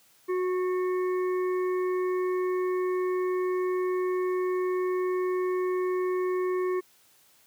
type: harmonic tone with a mistuned harmonic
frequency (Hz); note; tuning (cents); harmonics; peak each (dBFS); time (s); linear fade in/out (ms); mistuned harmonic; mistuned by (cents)
366.7; F#4; -15; 1 / 3 / 5 / 6; -25 / -36 / -44 / -46; 0.28-6.81; 20; 5; -22
effects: white hiss -61 dBFS RMS until 7.46 s + high-pass 80 Hz 12 dB/octave